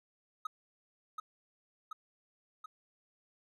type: tone with echo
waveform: triangle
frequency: 1269 Hz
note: D#6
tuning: 34 cents sharp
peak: -32 dBFS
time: 0.45-0.47 s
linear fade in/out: 5 ms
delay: 730 ms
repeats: 3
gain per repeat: -3 dB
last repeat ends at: 2.66 s
effects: none